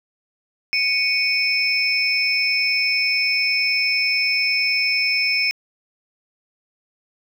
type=tone cluster; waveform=sine; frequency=2230 / 2481 / 5280 Hz; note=C#7 / D#7 / E8; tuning=+10 / -6 / +2 cents; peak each=-21 dBFS; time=0.73-5.51 s; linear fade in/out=0 ms; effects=tanh soft clip ceiling -7 dBFS + 8-bit